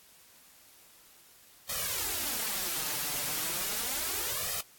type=noise with flanger; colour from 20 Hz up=white; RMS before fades=-33 dBFS; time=1.69-4.61 s; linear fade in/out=5 ms; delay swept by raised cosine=1.6 to 6.9 ms; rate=0.35 Hz; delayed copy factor=+0.95; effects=white hiss -58 dBFS RMS until 4.78 s + AAC 64 kbps